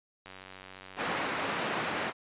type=click train; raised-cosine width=0.3 ms; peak=-30 dBFS; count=83; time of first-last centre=0.26-1.128 s; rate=94.5 Hz
type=band-pass noise; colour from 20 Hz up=white; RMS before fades=-33 dBFS; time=0.96-2.13 s; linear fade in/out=50 ms; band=160 to 1800 Hz; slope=12 dB/octave
effects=resampled to 8000 Hz